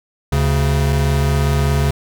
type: tone pair together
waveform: square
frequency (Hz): 73.42 / 138.59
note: D2 / C#3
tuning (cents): 0 / 0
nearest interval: major seventh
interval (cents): 1100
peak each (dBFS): -17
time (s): 0.32-1.91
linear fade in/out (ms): 5
effects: none